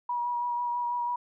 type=tone with vibrato; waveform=sine; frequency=964 Hz; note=B5; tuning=42 cents flat; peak=-27 dBFS; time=0.09-1.16 s; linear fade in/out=5 ms; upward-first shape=sine; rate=6.1 Hz; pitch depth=18 cents each way; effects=none